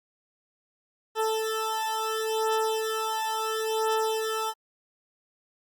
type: beating tone pair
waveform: 20% pulse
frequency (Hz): 440 / 440.72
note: A4 / A4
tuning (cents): 0 / +3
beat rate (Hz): 0.72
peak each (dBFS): -24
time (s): 1.15-4.54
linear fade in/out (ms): 50
effects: Opus 48 kbps